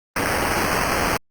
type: noise with sample-and-hold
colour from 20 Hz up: white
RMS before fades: -21 dBFS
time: 0.16-1.17 s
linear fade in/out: 5 ms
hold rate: 3675 Hz
effects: Opus 24 kbps